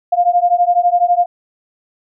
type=beating tone pair; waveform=sine; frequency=698.5 / 710.5 Hz; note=F5 / F5; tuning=0 / +30 cents; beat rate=12 Hz; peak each=-13 dBFS; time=0.12-1.26 s; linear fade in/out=10 ms; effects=none